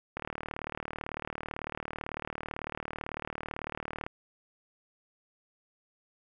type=click train; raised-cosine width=0.5 ms; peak=-20 dBFS; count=149; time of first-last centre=0.17-4.065 s; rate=38 Hz; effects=none